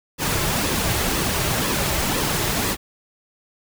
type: noise with flanger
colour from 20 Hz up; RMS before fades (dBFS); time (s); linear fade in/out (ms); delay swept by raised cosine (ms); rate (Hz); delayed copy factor
pink; -22; 0.18-2.77; 50; 1.3 to 4.2; 2; -0.5
effects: none